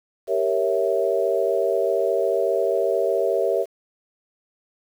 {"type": "chord", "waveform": "sine", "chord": "G diminished seventh", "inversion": "none", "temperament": "equal", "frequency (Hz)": [392, 466.2, 554.4, 659.3], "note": ["G4", "Bb4", "Db5", "Fb5"], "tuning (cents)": [0, 0, 0, 0], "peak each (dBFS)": -24, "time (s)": [0.27, 3.66], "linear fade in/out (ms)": 50, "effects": ["8-bit"]}